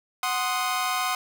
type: chord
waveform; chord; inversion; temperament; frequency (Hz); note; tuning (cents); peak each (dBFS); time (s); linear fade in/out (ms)
sawtooth; C diminished; second; equal; 740 / 1046.5 / 1244.5; Gb5 / C6 / Eb6; 0 / 0 / 0; -25; 0.23-1.15; 2
effects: none